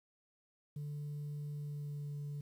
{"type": "tone with pitch glide", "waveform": "sine", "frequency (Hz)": [146.83, 145.06], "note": ["D3", "D3"], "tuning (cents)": [0, -21], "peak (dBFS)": -37, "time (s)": [0.76, 2.41], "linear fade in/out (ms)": 5, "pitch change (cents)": -21, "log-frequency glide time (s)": [1.51, 2.16], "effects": ["tanh soft clip ceiling -38 dBFS", "11-bit"]}